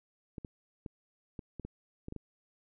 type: clicks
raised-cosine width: 3 ms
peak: -28 dBFS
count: 9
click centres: 0.382 / 0.448 / 0.862 / 1.392 / 1.597 / 1.65 / 2.084 / 2.124 / 2.163 s
effects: none